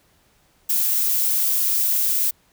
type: noise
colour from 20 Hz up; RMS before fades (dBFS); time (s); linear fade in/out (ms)
violet; -20; 0.69-2.31; 10
effects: pink hiss -60 dBFS RMS until 2.52 s